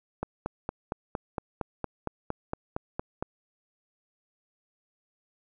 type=click train; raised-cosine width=1 ms; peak=-16 dBFS; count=14; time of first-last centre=0.23-3.225 s; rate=4.34 Hz; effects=none